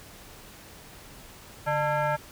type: tone with frequency modulation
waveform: sine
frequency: 144.7 Hz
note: D3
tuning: 25 cents flat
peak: -23 dBFS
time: 1.66-2.17 s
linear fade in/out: 20 ms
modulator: 748 Hz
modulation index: 1.8
effects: pink hiss -48 dBFS RMS until 2.31 s